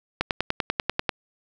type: click train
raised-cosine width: 0.3 ms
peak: -6 dBFS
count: 10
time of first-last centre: 0.21-1.092 s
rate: 10.2 Hz
effects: none